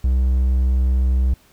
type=tone; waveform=triangle; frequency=64 Hz; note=C2; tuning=38 cents flat; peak=-12 dBFS; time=0.04-1.34 s; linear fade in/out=5 ms; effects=pink hiss -54 dBFS RMS until 1.52 s